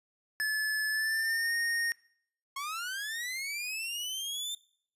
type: tone with pitch glide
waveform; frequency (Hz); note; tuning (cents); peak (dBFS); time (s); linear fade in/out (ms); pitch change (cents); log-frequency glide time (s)
square; 1728 to 1852; A6 to A#6; -32 to -12; -29; 0.4-1.92; 0; +120; 0.9-1.54
type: linear sweep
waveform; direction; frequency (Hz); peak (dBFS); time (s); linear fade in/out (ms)
sawtooth; up; 1076 to 3600; -31; 2.56-4.55; 5
effects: noise-tail reverb RT60 0.6 s tail -22 dB re dry + resampled to 32000 Hz